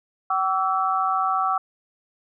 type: tone cluster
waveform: sine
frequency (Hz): 762 / 1146 / 1320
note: G5 / D6 / E6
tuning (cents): -49 / -43 / +2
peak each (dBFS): -24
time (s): 0.3-1.58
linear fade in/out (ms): 5
effects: none